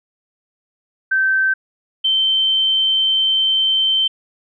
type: tone pair in turn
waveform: sine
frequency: 1549 / 3105 Hz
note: G6 / G7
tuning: -21 / -17 cents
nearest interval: octave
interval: 1204 cents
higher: second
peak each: -13 dBFS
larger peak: neither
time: 1.11-1.54 / 2.04-4.08 s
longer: second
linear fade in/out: 10 ms
effects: none